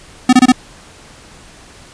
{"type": "tone bursts", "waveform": "square", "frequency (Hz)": 252.9, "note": "B3", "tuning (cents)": 41, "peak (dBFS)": -4, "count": 4, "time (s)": [0.29, 0.521], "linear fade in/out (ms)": 5, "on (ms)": 39, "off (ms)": 25, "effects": ["pink hiss -40 dBFS RMS until 1.93 s", "resampled to 22050 Hz"]}